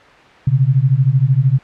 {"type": "beating tone pair", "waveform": "sine", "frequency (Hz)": [126.4, 139.4], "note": ["B2", "C#3"], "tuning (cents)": [41, 10], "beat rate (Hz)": 13, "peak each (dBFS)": -13, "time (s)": [0.47, 1.59], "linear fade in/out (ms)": 5, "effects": ["white hiss -42 dBFS RMS until 1.63 s", "low-pass 2000 Hz 12 dB/octave"]}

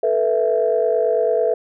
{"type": "chord", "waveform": "sine", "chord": "A suspended second", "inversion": "none", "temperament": "equal with one note detuned", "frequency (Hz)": [440, 489.1, 659.3], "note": ["A4", "B4", "E5"], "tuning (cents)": [0, -17, 0], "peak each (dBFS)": -19, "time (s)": [0.03, 1.54], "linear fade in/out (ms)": 5, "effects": ["tanh soft clip ceiling -6 dBFS"]}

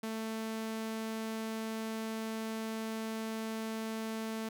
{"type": "tone", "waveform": "sawtooth", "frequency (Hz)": 221.8, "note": "A3", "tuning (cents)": 14, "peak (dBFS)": -32, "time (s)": [0.03, 4.49], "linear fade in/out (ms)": 5, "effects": []}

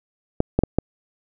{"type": "clicks", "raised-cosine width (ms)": 2, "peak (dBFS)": -3, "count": 4, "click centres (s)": [0.404, 0.59, 0.636, 0.786], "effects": []}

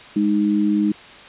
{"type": "tone pair together", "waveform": "sine", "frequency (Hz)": [206.9, 310], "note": ["G#3", "D#4"], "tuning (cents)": [-6, -6], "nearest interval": "perfect fifth", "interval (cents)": 700, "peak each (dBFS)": -18, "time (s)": [0.16, 0.92], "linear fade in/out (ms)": 5, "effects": ["white hiss -41 dBFS RMS until 1.28 s", "resampled to 8000 Hz"]}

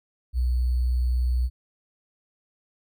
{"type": "tone with sample-and-hold", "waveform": "sine", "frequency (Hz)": 61.9, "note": "B1", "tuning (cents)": 5, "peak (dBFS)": -20, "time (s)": [0.33, 1.5], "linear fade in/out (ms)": 50, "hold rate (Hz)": 4410, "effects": []}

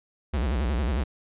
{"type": "tone with vibrato", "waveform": "square", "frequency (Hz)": 65.41, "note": "C2", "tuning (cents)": 0, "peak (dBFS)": -24, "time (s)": [0.33, 1.04], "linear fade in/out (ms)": 10, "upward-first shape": "sine", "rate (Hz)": 11, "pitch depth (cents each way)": 260, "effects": ["resampled to 8000 Hz"]}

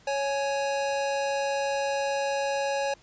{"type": "tone pair together", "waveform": "square", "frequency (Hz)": [554.4, 836.1], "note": ["C#5", "G#5"], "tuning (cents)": [0, 11], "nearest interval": "perfect fifth", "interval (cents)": 711, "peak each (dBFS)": [-28, -31], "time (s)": [0.07, 2.94], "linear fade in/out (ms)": 5, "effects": ["pink hiss -57 dBFS RMS until 3.02 s", "resampled to 16000 Hz"]}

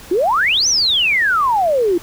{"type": "exponential two-way sweep", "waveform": "sine", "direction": "up then down", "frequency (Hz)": [329.6, 6220, 329.6], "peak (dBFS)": -12, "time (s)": [0.11, 1.98], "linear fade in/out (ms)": 5, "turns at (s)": 0.68, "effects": ["pink hiss -38 dBFS RMS until 2.02 s"]}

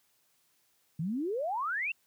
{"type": "exponential sweep", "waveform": "sine", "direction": "up", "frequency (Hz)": [149.6, 2794], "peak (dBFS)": -30, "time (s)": [0.99, 1.92], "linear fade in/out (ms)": 5, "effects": ["white hiss -71 dBFS RMS until 2.06 s", "high-pass 80 Hz 12 dB/octave"]}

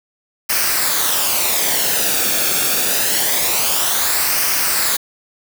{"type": "noise with flanger", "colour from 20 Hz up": "white", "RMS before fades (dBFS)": -17, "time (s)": [0.49, 4.97], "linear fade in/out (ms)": 10, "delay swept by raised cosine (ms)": [0.27, 1.01], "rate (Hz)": 0.25, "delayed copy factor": -0.55, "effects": []}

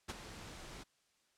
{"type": "noise with ADSR envelope", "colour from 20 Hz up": "pink", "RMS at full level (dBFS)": -39, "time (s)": [0.08, 0.84], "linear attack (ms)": 18, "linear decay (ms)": 29, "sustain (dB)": -11, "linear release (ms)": 19, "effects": ["white hiss -75 dBFS RMS until 1.37 s", "low-pass 8000 Hz 12 dB/octave"]}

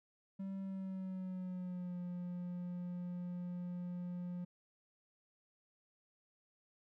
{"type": "tone with pitch glide", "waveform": "triangle", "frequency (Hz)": [193.5, 177.44], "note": ["G3", "F3"], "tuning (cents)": [-22, 28], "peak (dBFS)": -38, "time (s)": [0.39, 4.45], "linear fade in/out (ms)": 10, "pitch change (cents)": -150, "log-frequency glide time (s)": [0.6, 1.98], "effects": []}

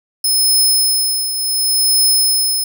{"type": "tone with tremolo", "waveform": "15% pulse", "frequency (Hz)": 5190, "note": "E8", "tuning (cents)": -28, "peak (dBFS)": -4, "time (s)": [0.24, 2.64], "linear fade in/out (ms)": 5, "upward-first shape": "triangle", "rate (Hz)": 0.69, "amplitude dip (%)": 65, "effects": []}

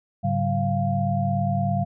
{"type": "tone cluster", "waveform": "sine", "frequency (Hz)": [104.2, 141.2, 191.1, 695], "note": ["G#2", "C#3", "G3", "F5"], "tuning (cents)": [6, 32, -44, -9], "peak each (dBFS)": -26, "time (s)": [0.23, 1.85], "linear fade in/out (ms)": 20, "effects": []}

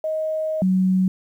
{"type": "tone pair in turn", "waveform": "sine", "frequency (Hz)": [628, 186.71], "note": ["D#5", "F#3"], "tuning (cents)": [16, 16], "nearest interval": "octave + major sixth", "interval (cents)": 2100, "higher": "first", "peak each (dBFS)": [-21, -15], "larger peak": "second", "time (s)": [[0.04, 0.62], [0.62, 1.08]], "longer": "first", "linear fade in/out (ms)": 2, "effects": ["9-bit"]}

